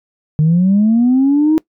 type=linear sweep; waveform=sine; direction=up; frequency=149.2 to 320 Hz; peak=-7 dBFS; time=0.39-1.58 s; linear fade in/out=0 ms; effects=noise-tail reverb RT60 0.1 s tail -22 dB re dry + tanh soft clip ceiling -5 dBFS